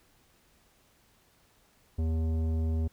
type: tone with tanh clipping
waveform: sine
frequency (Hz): 80.4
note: E2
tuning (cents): -43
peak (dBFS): -28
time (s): 1.98-2.88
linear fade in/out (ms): 10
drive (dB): 13
effects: pink hiss -65 dBFS RMS until 2.92 s